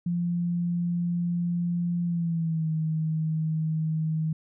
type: tone with pitch glide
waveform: sine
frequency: 173.4 to 158.09 Hz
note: F3 to D#3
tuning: -12 to +28 cents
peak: -24 dBFS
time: 0.06-4.33 s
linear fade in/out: 5 ms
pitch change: -160 cents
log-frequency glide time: 2.04-2.69 s
effects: none